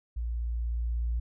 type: tone with level ramp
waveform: sine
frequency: 58.27 Hz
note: A#1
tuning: in tune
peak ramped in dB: -29 to -25 dBFS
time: 0.16-1.2 s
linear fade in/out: 10 ms
effects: tanh soft clip ceiling -23 dBFS